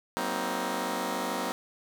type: chord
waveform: 10% pulse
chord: C half-diminished seventh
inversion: second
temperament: just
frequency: 188.37 / 235.5 / 261.6 / 314 Hz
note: Gb3 / Bb3 / C4 / Eb4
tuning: +31 / +18 / 0 / +16 cents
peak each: -28 / -27 / -26 / -29 dBFS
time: 0.17-1.52 s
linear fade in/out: 0 ms
effects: none